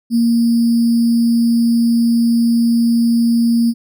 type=tone with sample-and-hold; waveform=sine; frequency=233.1 Hz; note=A#3; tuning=in tune; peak=-10 dBFS; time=0.1-3.74 s; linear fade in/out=50 ms; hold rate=4900 Hz; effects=none